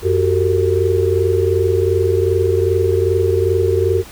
sine tone cluster, 91.7 / 368.7 / 391.3 / 453.6 Hz, F#2 / F#4 / G4 / A#4, -15 / -6 / -3 / -47 cents, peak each -18 dBFS, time 0.02-4.04 s, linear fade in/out 50 ms, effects added 60 Hz sine -41 dBFS peak until 4.11 s + pink hiss -38 dBFS RMS until 4.11 s

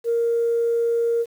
sine tone, 466.2 Hz, A#4, in tune, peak -17 dBFS, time 0.04-1.26 s, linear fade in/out 50 ms, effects tanh soft clip ceiling -13 dBFS + 8-bit

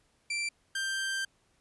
sawtooth tone pair in turn, 2349 / 1574.6 Hz, D7 / G6, 0 / +7 cents, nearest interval perfect fifth, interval 693 cents, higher first, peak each -27 dBFS, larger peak neither, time 0.3-0.49 / 0.75-1.25 s, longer second, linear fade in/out 5 ms, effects pink hiss -70 dBFS RMS until 1.6 s + resampled to 24000 Hz

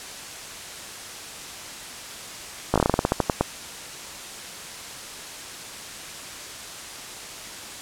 slowing click train, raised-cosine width 1 ms, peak -4 dBFS, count 14, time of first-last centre 2.74-3.41 s, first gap 17 ms, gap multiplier 1.17, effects white hiss -37 dBFS RMS until 7.81 s + low-pass 9000 Hz 12 dB/octave

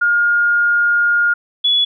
sine tone pair in turn, 1420 / 3403 Hz, F6 / G#7, +28 / +41 cents, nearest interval octave + minor third, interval 1513 cents, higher second, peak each -11 / -11 dBFS, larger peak neither, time 0.01-1.34 / 1.64-1.85 s, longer first, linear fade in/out 10 ms, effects none

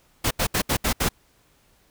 pink noise bursts at uneven times, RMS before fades -22 dBFS, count 6, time 0.24-0.31 / 0.39-0.47 / 0.54-0.62 / 0.69-0.77 / 0.84-0.93 / 1-1.09 s, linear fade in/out 10 ms, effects pink hiss -61 dBFS RMS until 1.9 s

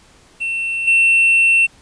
triangle tone with level steps, 2700 Hz, E7, 41 cents sharp, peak -17 / -8 dBFS, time 0.4-1.67 s, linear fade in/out 20 ms, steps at 0.87 s, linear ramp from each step 10 ms, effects pink hiss -49 dBFS RMS until 1.81 s + resampled to 22050 Hz

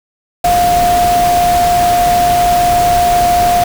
sine tone in noise, 705 Hz, F5, 16 cents sharp, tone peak -8 dBFS, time 0.44-3.64 s, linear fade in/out 5 ms, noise pink, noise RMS -19 dBFS, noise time 0.44-3.64 s, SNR +8 dB, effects none

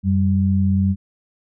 sine tone pair together, 91.6 / 194.1 Hz, F#2 / G3, -17 / -17 cents, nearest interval octave + minor second, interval 1300 cents, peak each -17 dBFS, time 0.03-0.96 s, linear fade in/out 50 ms, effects none

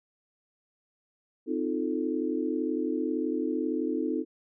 sine chord, F dominant seventh, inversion second, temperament equal with one note detuned, 258.5 / 311.1 / 349.2 / 440 Hz, C4 / Eb4 / F4 / A4, -21 / 0 / 0 / 0 cents, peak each -32 / -30 / -34 / -34 dBFS, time 1.46-4.25 s, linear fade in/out 50 ms, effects none

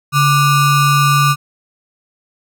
square ring-modulated tone, 663 Hz, E5, 10 cents sharp, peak -7 dBFS, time 0.12-1.36 s, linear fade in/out 50 ms, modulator 521 Hz, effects none

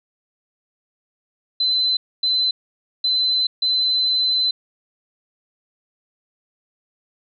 sine tone bursts at uneven times, 4044 Hz, B7, 40 cents sharp, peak -16 dBFS, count 4, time 1.6-1.97 / 2.23-2.51 / 3.04-3.47 / 3.62-4.51 s, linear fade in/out 5 ms, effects none

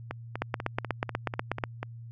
two click trains, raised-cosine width 0.5 ms, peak -12 / -18 dBFS, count 11 / 8, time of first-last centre 0.42-1.638 / 0.11-1.83 s, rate 8.21 / 4.07 Hz, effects added 116 Hz sine -41 dBFS peak until 2.11 s

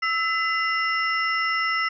sine tone cluster, 1313 / 2018 / 2799 / 5330 Hz, E6 / B6 / F7 / E8, -7 / +37 / +3 / +18 cents, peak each -25 / -24 / -32 / -33 dBFS, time 0.02-1.89 s, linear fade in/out 10 ms, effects none

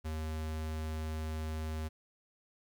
square tone, 78.5 Hz, D#2, 16 cents sharp, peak -36 dBFS, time 0.04-1.89 s, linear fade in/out 20 ms, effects 12-bit

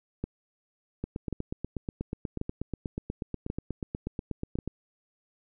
two click trains, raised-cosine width 3 ms, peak -18 / -19 dBFS, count 5 / 31, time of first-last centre 0.24-4.588 / 1.04-4.676 s, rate 0.92 / 8.25 Hz, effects none

